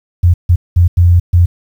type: tone bursts at uneven times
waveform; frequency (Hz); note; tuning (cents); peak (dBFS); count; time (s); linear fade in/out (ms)
sine; 87.31; F2; 0; -4; 5; 0.23-0.34 / 0.49-0.56 / 0.76-0.88 / 0.97-1.2 / 1.33-1.46; 10
effects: 7-bit